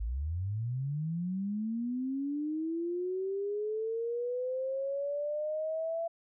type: linear sweep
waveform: sine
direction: up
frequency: 50 to 673 Hz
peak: -31 dBFS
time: 0-6.08 s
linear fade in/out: 10 ms
effects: none